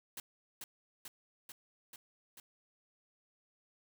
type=noise with echo; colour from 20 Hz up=white; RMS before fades=-44 dBFS; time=0.17-0.2 s; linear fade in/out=2 ms; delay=440 ms; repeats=5; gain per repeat=-2 dB; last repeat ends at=2.4 s; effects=none